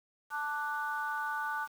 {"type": "chord", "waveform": "sine", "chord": "D major", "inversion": "second", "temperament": "equal", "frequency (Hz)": [880, 1174.7, 1480], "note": ["A5", "D6", "F#6"], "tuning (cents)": [0, 0, 0], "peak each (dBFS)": [-36, -38, -35], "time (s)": [0.3, 1.68], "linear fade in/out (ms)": 50, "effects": ["tanh soft clip ceiling -24 dBFS", "9-bit"]}